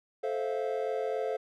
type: chord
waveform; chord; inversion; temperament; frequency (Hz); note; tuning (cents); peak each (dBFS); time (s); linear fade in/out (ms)
triangle; F major seventh; first; just; 436.5 / 523.8 / 654.8 / 698.5; A4 / C5 / E5 / F5; -14 / +2 / -12 / 0; -31 / -32 / -37 / -35; 0.23-1.37; 10
effects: none